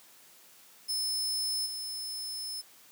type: tone with level steps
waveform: sawtooth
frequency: 5240 Hz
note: E8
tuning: 11 cents flat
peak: -27 / -33 dBFS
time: 0.88-2.62 s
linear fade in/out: 20 ms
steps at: 1.65 s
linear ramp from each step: 20 ms
effects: white hiss -57 dBFS RMS until 2.91 s + high-pass 150 Hz 12 dB/octave